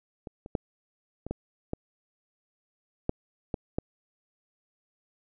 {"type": "clicks", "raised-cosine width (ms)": 2, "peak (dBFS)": [-25, -28, -13, -23, -17, -17, -12, -16, -14], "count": 9, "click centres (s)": [0.272, 0.461, 0.552, 1.266, 1.31, 1.734, 3.094, 3.542, 3.785], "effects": []}